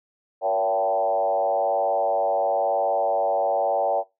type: tone with frequency modulation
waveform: sine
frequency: 669 Hz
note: E5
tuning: 25 cents sharp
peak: -19 dBFS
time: 0.41-4.04 s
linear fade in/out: 50 ms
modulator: 101 Hz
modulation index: 1.6
effects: noise-tail reverb RT60 0.2 s tail -20 dB re dry